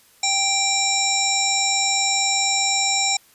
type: harmonic tone with a mistuned harmonic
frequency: 784 Hz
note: G5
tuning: in tune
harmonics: 1 / 3 / 5 / 7 / 9 / 10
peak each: -25 / -25 / -25 / -25 / -25 / -25 dBFS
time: 0.23-3.17 s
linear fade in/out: 5 ms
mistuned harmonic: 10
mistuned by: -53 cents
effects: white hiss -54 dBFS RMS until 3.34 s + resampled to 32000 Hz